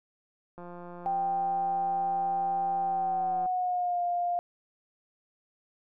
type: click train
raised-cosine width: 1 ms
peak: -31 dBFS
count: 505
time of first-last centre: 0.58-3.46 s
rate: 175 Hz
type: tone with pitch glide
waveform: sine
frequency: 784 to 702.5 Hz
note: G5 to F5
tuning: 0 to +10 cents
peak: -26 dBFS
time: 1.06-4.39 s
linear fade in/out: 0 ms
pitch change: -190 cents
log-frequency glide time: 2.79-4.02 s
effects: none